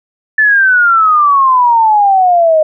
sine exponential sweep, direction down, 1760 to 614 Hz, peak -5 dBFS, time 0.38-2.63 s, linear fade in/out 5 ms, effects none

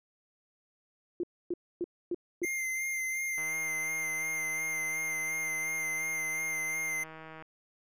sine tone bursts, 349.2 Hz, F4, in tune, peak -29 dBFS, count 5, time 1.2-2.45 s, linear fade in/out 2 ms, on 34 ms, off 270 ms
square tone with vibrato, 2093 Hz, C7, in tune, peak -32 dBFS, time 2.43-7.04 s, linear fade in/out 10 ms, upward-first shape sine, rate 2.8 Hz, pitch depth 25 cents each way
click train, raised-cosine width 0.5 ms, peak -32 dBFS, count 644, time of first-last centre 3.38-7.424 s, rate 159 Hz
effects none

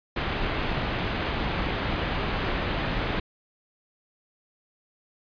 pink low-pass noise, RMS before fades -28 dBFS, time 0.16-3.2 s, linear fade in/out 5 ms, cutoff 3500 Hz, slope 24 dB/octave, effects resampled to 11025 Hz

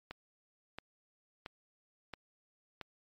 click train, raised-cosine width 0.3 ms, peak -26 dBFS, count 5, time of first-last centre 0.11-2.813 s, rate 1.48 Hz, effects MP3 64 kbps

